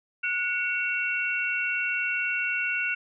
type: tone cluster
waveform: sine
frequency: 1461 / 2239 / 2718 Hz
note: F#6 / C#7 / F7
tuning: -22 / +17 / -48 cents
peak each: -29 / -32 / -28 dBFS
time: 0.23-2.95 s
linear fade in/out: 10 ms
effects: none